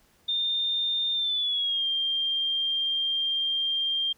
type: tone with pitch glide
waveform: sine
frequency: 3621 to 3189 Hz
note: A7 to G7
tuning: +49 to +29 cents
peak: -24 dBFS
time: 0.28-4.13 s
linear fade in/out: 10 ms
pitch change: -220 cents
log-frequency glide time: 1.14-1.86 s
effects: pink hiss -63 dBFS RMS until 4.17 s